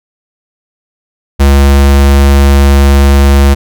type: tone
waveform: square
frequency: 69.6 Hz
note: C#2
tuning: 8 cents sharp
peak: -3 dBFS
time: 1.39-3.55 s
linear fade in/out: 20 ms
effects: none